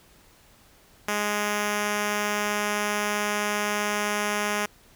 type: tone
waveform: 5% pulse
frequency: 207.7 Hz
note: G#3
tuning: in tune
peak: -13 dBFS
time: 1.08-4.66 s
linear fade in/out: 5 ms
effects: pink hiss -56 dBFS RMS until 4.95 s